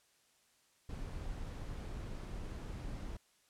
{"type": "noise", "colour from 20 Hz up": "brown", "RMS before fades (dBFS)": -43, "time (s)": [0.89, 3.17], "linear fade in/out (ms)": 5, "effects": ["white hiss -71 dBFS RMS until 3.49 s", "low-pass 10000 Hz 12 dB/octave"]}